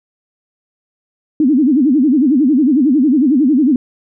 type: tone with vibrato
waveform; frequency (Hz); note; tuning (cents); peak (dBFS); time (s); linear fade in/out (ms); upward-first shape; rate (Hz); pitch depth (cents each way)
sine; 277.2; C#4; 0; -8; 1.4-3.76; 2; sine; 11; 240
effects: none